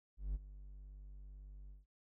triangle tone with ADSR envelope, 49 Hz, G1, in tune, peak -32 dBFS, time 0.17-1.86 s, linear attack 180 ms, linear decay 24 ms, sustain -16 dB, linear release 160 ms, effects none

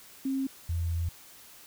sine tone pair in turn, 268.4 / 84.27 Hz, C4 / E2, +44 / +39 cents, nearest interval octave + minor sixth, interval 2005 cents, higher first, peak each -27 dBFS, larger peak neither, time 0.25-0.47 / 0.69-1.09 s, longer second, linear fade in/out 5 ms, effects white hiss -52 dBFS RMS until 1.66 s

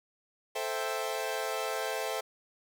sawtooth chord, A minor seventh, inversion none, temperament equal, 440 / 523.3 / 659.3 / 784 Hz, A4 / C5 / E5 / G5, 0 / 0 / 0 / 0 cents, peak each -33 / -33 / -33 / -35 dBFS, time 0.55-2.21 s, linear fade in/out 10 ms, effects none

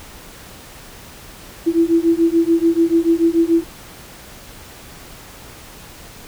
sine beating tone pair, 329.6 / 336.5 Hz, E4 / E4, 0 / +36 cents, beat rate 6.9 Hz, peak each -15 dBFS, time 1.66-3.64 s, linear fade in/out 20 ms, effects pink hiss -39 dBFS RMS until 6.27 s

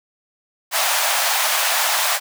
pink high-pass noise, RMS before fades -19 dBFS, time 0.71-2.2 s, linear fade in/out 50 ms, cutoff 630 Hz, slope 48 dB/octave, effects none

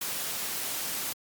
white noise, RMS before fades -33 dBFS, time 0.01-1.13 s, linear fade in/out 5 ms, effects high-pass 100 Hz 12 dB/octave + Opus 48 kbps

